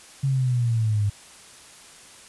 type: exponential sweep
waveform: sine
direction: down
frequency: 138.59 to 100.6 Hz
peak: -19 dBFS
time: 0.23-1.1 s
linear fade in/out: 10 ms
effects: white hiss -47 dBFS RMS until 2.28 s + resampled to 24000 Hz